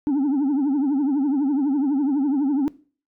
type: tone with vibrato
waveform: sine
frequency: 280.9 Hz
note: C#4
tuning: 23 cents sharp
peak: -15 dBFS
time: 0.07-2.68 s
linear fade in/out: 0 ms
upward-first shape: triangle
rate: 12 Hz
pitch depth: 160 cents each way
effects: noise-tail reverb RT60 0.4 s tail -21 dB re dry + tanh soft clip ceiling -17 dBFS